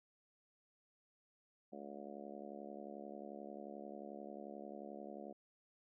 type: harmonic tone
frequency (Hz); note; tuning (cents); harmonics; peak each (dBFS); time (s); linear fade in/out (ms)
71.3; C#2; +49; 3 / 4 / 5 / 6 / 7 / 8 / 9 / 10; -53 / -56 / -55 / -57 / -59 / -54 / -58 / -56; 1.72-5.33; 10
effects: none